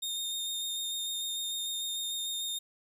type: tone with vibrato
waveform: sawtooth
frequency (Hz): 3669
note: A#7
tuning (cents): -28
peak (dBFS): -30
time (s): 0.02-2.59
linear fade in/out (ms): 10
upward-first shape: square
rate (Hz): 6.7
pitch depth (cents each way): 10
effects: 11-bit